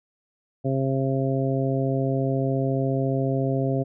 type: harmonic tone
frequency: 134.2 Hz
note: C3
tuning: 44 cents sharp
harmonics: 1 / 2 / 3 / 4 / 5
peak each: -24 / -27 / -29 / -30 / -31 dBFS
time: 0.64-3.84 s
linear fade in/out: 20 ms
effects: none